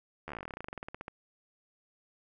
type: slowing click train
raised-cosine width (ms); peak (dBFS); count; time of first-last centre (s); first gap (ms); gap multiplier
0.5; -25; 25; 0.28-1.081; 12; 1.08
effects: none